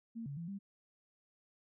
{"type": "tone with pitch steps", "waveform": "sine", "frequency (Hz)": [228.6, 141.1, 168.3, 198], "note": ["A#3", "C#3", "E3", "G3"], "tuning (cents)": [-34, 31, 36, 18], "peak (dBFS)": -40, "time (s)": [0.15, 0.59], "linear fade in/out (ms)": 20, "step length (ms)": 110, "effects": []}